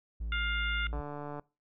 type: tone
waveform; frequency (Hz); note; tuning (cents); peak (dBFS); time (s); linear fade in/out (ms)
triangle; 55.8; A1; +25; -31; 0.2-1.01; 10
type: harmonic tone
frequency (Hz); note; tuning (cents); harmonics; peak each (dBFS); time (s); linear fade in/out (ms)
704; F5; +14; 2 / 3 / 4 / 5; -33 / -37 / -39 / -41; 0.32-0.87; 2
type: click train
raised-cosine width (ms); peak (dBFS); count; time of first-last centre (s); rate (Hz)
1; -27; 69; 0.93-1.396; 146
effects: noise-tail reverb RT60 0.3 s tail -24 dB re dry